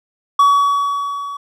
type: tone with level ramp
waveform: triangle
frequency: 1132 Hz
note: C#6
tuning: 36 cents sharp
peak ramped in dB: -5 to -23 dBFS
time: 0.39-1.37 s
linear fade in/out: 5 ms
effects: none